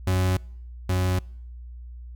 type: tone pair in turn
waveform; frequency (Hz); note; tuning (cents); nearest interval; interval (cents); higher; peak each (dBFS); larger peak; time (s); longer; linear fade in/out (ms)
40% pulse; 92.5 / 91.91; F#2 / F#2; 0 / -11; unison; 11; first; -19 / -20; first; 0.07-0.37 / 0.89-1.19; neither; 5
effects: noise-tail reverb RT60 0.7 s tail -26 dB re dry + added 60 Hz sine -37 dBFS peak until 2.15 s